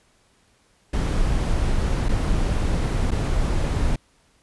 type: noise with dropouts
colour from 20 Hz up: brown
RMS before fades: -21 dBFS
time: 0.93-3.96 s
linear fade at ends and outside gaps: 5 ms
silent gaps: 2.086-2.09 / 3.108-3.115 s
effects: pink hiss -61 dBFS RMS until 4.42 s + resampled to 24000 Hz